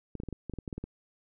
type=clicks; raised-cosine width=3 ms; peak=-24 dBFS; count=12; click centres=0.153 / 0.201 / 0.235 / 0.287 / 0.327 / 0.497 / 0.537 / 0.587 / 0.678 / 0.728 / 0.78 / 0.84 s; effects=none